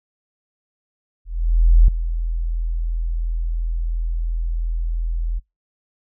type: tone with ADSR envelope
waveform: sine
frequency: 41.45 Hz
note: E1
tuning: 10 cents sharp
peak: -6 dBFS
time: 1.25-5.4 s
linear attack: 630 ms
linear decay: 4 ms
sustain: -13 dB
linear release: 23 ms
effects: noise-tail reverb RT60 0.2 s tail -25 dB re dry